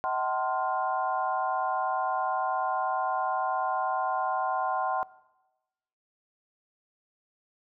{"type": "tone cluster", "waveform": "sine", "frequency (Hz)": [636, 756, 885, 1042, 1410], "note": ["D#5", "F#5", "A5", "C6", "F6"], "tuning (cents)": [38, 37, 10, -7, 16], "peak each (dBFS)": [-36, -30, -37, -31, -38], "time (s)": [0.04, 5.03], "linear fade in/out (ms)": 0, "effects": ["noise-tail reverb RT60 1.0 s tail -19 dB re dry"]}